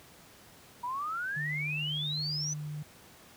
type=exponential sweep; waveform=sine; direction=up; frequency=949 to 6130 Hz; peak=-32 dBFS; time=0.83-2.54 s; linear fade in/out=10 ms
type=tone; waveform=sine; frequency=150 Hz; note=D3; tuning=37 cents sharp; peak=-35 dBFS; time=1.36-2.83 s; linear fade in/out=10 ms
effects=pink hiss -55 dBFS RMS until 3.36 s + high-pass 80 Hz 12 dB/octave